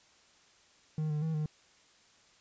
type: tone with pitch steps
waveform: triangle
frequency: 155 / 150.6 / 160 / 152.9 Hz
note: D#3 / D3 / D#3 / D#3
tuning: -6 / +44 / +49 / -30 cents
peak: -28 dBFS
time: 0.98-1.46 s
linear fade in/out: 2 ms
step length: 120 ms
effects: white hiss -63 dBFS RMS until 2.4 s + resampled to 16000 Hz